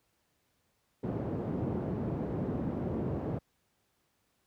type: band-pass noise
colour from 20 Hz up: pink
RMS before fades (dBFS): -34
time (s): 1.03-3.39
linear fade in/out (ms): 10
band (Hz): 100 to 430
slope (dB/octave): 12
effects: pink hiss -75 dBFS RMS until 4.46 s + high-pass 60 Hz 12 dB/octave